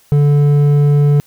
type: tone with hard clipping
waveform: sine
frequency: 145.2 Hz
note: D3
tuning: 19 cents flat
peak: -9 dBFS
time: 0.12-1.2 s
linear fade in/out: 0 ms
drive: 6 dB
effects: white hiss -51 dBFS RMS until 1.26 s